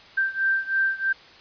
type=beating tone pair; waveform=sine; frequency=1568 / 1571.1 Hz; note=G6 / G6; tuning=0 / +3 cents; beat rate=3.1 Hz; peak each=-23 / -25 dBFS; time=0.17-1.13 s; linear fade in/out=10 ms; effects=white hiss -48 dBFS RMS until 1.4 s + resampled to 11025 Hz